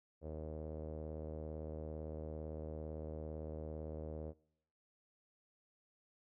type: tone with low-pass filter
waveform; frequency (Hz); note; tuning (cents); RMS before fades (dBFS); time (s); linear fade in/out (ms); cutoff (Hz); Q
sawtooth; 77.78; D#2; 0; -45; 0.21-4.34; 50; 530; 4.2
effects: noise-tail reverb RT60 0.9 s tail -25 dB re dry